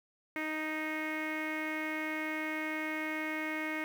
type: tone with low-pass filter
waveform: sawtooth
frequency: 311.1 Hz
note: D#4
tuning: in tune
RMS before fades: -36 dBFS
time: 0.36-3.84 s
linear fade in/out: 0 ms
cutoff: 2100 Hz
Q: 7.5
effects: 9-bit